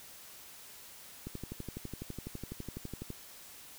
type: click train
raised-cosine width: 3 ms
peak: -27 dBFS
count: 23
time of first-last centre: 1.27-3.103 s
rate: 12 Hz
effects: white hiss -52 dBFS RMS until 3.78 s